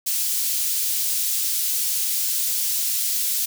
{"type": "high-pass noise", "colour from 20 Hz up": "white", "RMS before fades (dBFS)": -23, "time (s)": [0.06, 3.46], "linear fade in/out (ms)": 10, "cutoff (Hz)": 4300, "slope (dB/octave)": 12, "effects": []}